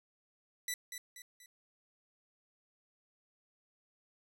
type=tone with echo; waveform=10% pulse; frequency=1975.5 Hz; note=B6; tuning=in tune; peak=-26 dBFS; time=0.68-0.74 s; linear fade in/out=2 ms; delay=240 ms; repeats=3; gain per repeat=-7 dB; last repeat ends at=1.46 s; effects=none